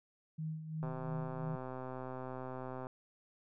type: tone with tremolo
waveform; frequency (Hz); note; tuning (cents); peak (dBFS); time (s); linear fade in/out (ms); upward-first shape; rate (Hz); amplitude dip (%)
sine; 157.5; D#3; +21; -36; 0.38-1.56; 10; sine; 2.9; 60
type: click train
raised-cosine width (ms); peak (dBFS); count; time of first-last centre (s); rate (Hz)
1; -30; 264; 0.83-2.869; 129
effects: none